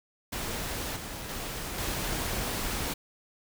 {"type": "noise with level steps", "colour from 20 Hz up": "pink", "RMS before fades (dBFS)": [-34, -39, -36, -32], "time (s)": [0.32, 2.94], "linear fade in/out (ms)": 10, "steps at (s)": [0.96, 1.29, 1.78], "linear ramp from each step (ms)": 5, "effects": []}